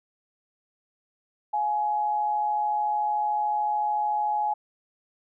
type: tone pair together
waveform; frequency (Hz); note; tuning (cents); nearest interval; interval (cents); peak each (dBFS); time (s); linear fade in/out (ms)
sine; 706.4 / 840; F5 / G#5; +20 / +19; minor third; 299; -34 / -23; 1.53-4.54; 10
effects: none